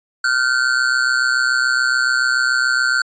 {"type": "ring-modulated tone", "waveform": "square", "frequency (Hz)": 1469, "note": "F#6", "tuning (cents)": -13, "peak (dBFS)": -12, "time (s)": [0.24, 3.02], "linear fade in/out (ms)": 5, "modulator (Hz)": 63.5, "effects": ["resampled to 16000 Hz"]}